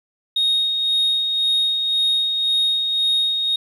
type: tone with tremolo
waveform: sine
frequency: 3729 Hz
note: A#7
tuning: in tune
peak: -13 dBFS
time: 0.36-3.56 s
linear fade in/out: 5 ms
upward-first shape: sine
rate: 1.9 Hz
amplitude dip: 45%
effects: tanh soft clip ceiling -13 dBFS + 9-bit